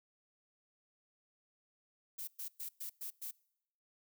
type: noise bursts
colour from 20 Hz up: violet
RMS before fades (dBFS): -43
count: 6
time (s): 2.18-3.312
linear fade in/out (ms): 10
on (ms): 97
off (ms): 110
effects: noise-tail reverb RT60 0.8 s tail -25 dB re dry